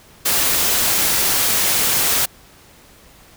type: noise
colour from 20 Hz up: white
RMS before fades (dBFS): -17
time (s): 0.25-2.26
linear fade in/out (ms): 10
effects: pink hiss -47 dBFS RMS until 3.36 s

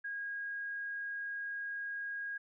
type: tone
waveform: sine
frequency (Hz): 1636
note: G#6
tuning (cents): -26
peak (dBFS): -37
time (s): 0.04-2.38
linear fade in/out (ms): 10
effects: none

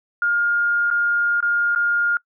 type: tone with dropouts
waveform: sine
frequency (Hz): 1415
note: F6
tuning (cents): +22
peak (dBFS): -16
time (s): 0.22-2.17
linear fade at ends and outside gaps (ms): 2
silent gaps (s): 0.903-0.911 / 1.405-1.426 / 1.75-1.759
effects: noise-tail reverb RT60 0.1 s tail -23 dB re dry

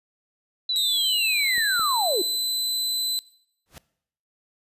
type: linear sweep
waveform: sine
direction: down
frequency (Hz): 4027 to 327.9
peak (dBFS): -22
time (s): 0.69-2.22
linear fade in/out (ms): 5
type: tone with pitch glide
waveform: sawtooth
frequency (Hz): 3999 to 4022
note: B7 to B7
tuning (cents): +21 to +31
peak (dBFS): -21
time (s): 0.76-3.19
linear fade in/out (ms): 0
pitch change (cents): +10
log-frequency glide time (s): 0.89-1.19
type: clicks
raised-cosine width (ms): 2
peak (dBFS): -28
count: 2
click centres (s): 1.58 / 1.795
type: noise with exponential growth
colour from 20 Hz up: pink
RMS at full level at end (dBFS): -39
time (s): 3.66-3.78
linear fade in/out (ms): 0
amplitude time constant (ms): 26
effects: noise-tail reverb RT60 0.7 s tail -20 dB re dry + resampled to 32000 Hz

